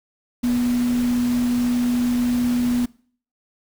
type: tone in noise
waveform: sine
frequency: 243.8 Hz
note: B3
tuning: 22 cents flat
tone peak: -17 dBFS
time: 0.43-2.86 s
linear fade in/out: 10 ms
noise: pink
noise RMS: -34 dBFS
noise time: 0.43-2.86 s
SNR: +14 dB
effects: noise-tail reverb RT60 0.5 s tail -22 dB re dry